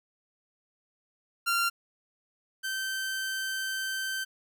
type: tone pair in turn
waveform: sawtooth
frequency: 1382 / 1549.5 Hz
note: F6 / G6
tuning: -19 / -21 cents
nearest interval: major second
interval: 198 cents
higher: second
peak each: -21 / -27 dBFS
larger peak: first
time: 1.46-1.7 / 2.63-4.25 s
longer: second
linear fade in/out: 20 ms
effects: none